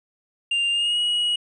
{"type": "tone with pitch glide", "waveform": "triangle", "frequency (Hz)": [2794, 2904], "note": ["F7", "F#7"], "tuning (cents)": [0, -33], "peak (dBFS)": -18, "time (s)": [0.51, 1.36], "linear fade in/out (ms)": 5, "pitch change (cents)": 67, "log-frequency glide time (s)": [0.71, 0.99], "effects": ["resampled to 24000 Hz"]}